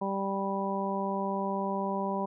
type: harmonic tone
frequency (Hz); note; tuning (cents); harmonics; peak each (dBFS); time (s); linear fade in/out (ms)
196; G3; 0; 1 / 2 / 3 / 4 / 5; -33 / -36 / -36 / -37 / -34; 0.01-2.26; 10
effects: none